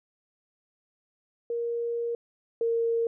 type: tone pair in turn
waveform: sine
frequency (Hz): 469.4 / 461.6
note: A#4 / A#4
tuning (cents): +12 / -17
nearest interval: unison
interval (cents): 29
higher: first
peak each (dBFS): -27 / -23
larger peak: second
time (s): 1.5-2.15 / 2.61-3.07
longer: first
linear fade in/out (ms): 2
effects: none